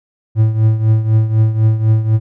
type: tone with tremolo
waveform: triangle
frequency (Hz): 110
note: A2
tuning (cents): 0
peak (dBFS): -4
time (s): 0.35-2.2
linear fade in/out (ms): 50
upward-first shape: triangle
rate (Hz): 4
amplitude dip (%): 75
effects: none